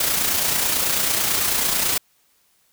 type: noise with amplitude modulation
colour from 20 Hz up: white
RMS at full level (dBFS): -19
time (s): 0-1.98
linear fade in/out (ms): 5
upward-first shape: sine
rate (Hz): 29.1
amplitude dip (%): 40
effects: white hiss -62 dBFS RMS until 2.72 s